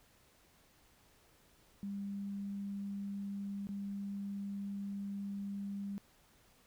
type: tone with dropouts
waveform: sine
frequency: 199.7 Hz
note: G3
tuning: 32 cents sharp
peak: -38 dBFS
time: 1.83-5.98 s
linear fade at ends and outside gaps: 0 ms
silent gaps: 3.67-3.69 s
effects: pink hiss -67 dBFS RMS until 6.66 s